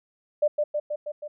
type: tone with echo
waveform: sine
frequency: 595 Hz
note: D5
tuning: 22 cents sharp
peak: -17 dBFS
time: 0.42-0.48 s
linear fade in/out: 10 ms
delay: 160 ms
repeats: 5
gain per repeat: -3 dB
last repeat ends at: 1.28 s
effects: none